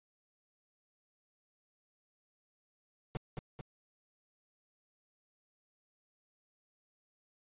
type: noise with echo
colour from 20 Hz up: brown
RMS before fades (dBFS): -36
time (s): 3.15-3.17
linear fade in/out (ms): 0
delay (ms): 220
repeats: 2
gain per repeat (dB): -4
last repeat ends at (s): 3.61
effects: resampled to 8000 Hz